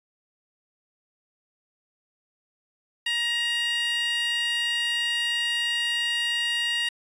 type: tone with high-pass filter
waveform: 15% pulse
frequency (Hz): 943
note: A#5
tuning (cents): +20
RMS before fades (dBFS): -26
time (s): 3.06-6.89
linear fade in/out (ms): 5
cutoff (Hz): 2300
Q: 5.4
effects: resampled to 22050 Hz